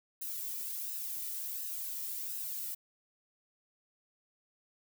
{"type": "noise with flanger", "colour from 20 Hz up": "violet", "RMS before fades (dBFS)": -39, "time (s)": [0.21, 2.75], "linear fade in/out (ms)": 10, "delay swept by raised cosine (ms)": [0.87, 1.87], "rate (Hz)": 1.4, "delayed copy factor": -0.55, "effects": []}